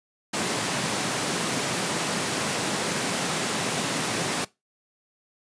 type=high-pass noise; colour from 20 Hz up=pink; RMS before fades=-27 dBFS; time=0.33-4.45 s; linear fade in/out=10 ms; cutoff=140 Hz; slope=24 dB/octave; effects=noise-tail reverb RT60 0.2 s tail -20 dB re dry + resampled to 22050 Hz